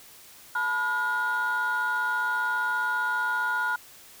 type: tone cluster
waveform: sine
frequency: 871 / 986 / 1432 Hz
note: A5 / B5 / F6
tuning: -18 / -3 / +43 cents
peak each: -32 / -29 / -24 dBFS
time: 0.55-3.76 s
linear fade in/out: 5 ms
effects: tanh soft clip ceiling -20 dBFS + white hiss -50 dBFS RMS until 4.2 s